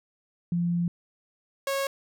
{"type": "tone pair in turn", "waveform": ["sine", "sawtooth"], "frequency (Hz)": [172.8, 548.6], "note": ["F3", "C#5"], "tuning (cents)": [-18, -18], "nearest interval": "octave + minor sixth", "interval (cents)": 2000, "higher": "second", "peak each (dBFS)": [-23, -22], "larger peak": "second", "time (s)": [[0.52, 0.88], [1.67, 1.87]], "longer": "first", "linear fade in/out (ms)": 2, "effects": []}